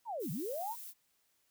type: linear two-way sweep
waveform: sine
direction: down then up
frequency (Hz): 987.8 to 130.81 to 987.8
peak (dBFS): -36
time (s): 0.05-0.76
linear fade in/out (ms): 50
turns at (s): 0.31
type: noise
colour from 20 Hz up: violet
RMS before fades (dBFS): -47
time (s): 0.19-0.94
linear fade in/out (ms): 50
effects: white hiss -75 dBFS RMS until 1.5 s